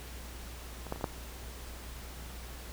clicks, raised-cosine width 1 ms, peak -29 / -19 / -28 / -27 / -16 dBFS, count 5, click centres 0.867 / 0.924 / 0.96 / 1.011 / 1.042 s, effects added 60 Hz sine -44 dBFS peak until 2.72 s + pink hiss -48 dBFS RMS until 2.72 s

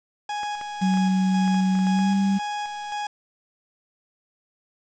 40% pulse tone with tremolo, 831 Hz, G#5, 1 cent sharp, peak -26 dBFS, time 0.29-3.07 s, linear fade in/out 5 ms, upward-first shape square, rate 1.9 Hz, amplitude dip 40%
clicks, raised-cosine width 0.5 ms, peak -24 dBFS, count 10, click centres 0.433 / 0.613 / 0.939 / 0.973 / 1.478 / 1.544 / 1.753 / 1.79 / 1.869 / 1.99 s
sine tone with pitch glide, 188.5 to 196.05 Hz, F#3 to G3, +32 to 0 cents, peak -18 dBFS, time 0.81-2.39 s, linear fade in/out 20 ms, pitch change +68 cents, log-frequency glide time 1.9-2.11 s
effects resampled to 16000 Hz + 7-bit

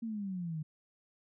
sine exponential sweep, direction down, 233.1 to 151.1 Hz, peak -35 dBFS, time 0.02-0.63 s, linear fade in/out 10 ms, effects none

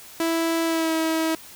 sawtooth tone with pitch glide, 329.6 to 321.9 Hz, E4 to E4, 0 to -41 cents, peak -17 dBFS, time 0.2-1.35 s, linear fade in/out 2 ms, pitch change -41 cents, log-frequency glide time 0.65-0.93 s, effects white hiss -44 dBFS RMS until 1.55 s

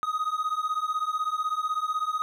triangle beating tone pair, 1244.5 / 1260.5 Hz, D#6 / D#6, 0 / +22 cents, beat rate 16 Hz, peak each -27 dBFS, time 0.03-2.22 s, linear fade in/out 0 ms, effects none

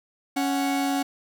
45% pulse tone pair together, 277.2 / 740 Hz, C#4 / F#5, 0 / 0 cents, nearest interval octave + perfect fourth, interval 1700 cents, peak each -24 / -28 dBFS, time 0.36-1.03 s, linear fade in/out 10 ms, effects none

